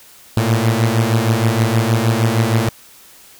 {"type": "beating tone pair", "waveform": "sawtooth", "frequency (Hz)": [110, 116.4], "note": ["A2", "A#2"], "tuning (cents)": [0, -2], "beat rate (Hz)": 6.4, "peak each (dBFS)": -12, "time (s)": [0.37, 2.69], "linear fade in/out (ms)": 0, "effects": ["white hiss -44 dBFS RMS until 3.39 s"]}